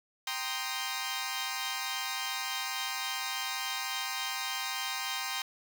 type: chord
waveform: 10% pulse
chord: C minor seventh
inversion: second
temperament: equal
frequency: 784 / 932.3 / 1046.5 / 1244.5 Hz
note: G5 / Bb5 / C6 / Eb6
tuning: 0 / 0 / 0 / 0 cents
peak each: -30 / -31 / -29 / -32 dBFS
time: 0.27-5.42 s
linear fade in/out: 2 ms
effects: none